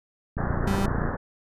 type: low-pass noise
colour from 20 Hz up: pink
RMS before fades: -29 dBFS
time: 0.37-1.17 s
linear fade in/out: 20 ms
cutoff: 1800 Hz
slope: 96 dB/octave
type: click train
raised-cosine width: 5 ms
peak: -17 dBFS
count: 22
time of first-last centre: 0.37-1.087 s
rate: 29.3 Hz
type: tone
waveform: 35% pulse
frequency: 196 Hz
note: G3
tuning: in tune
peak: -23 dBFS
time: 0.67-0.86 s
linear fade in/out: 5 ms
effects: resampled to 32000 Hz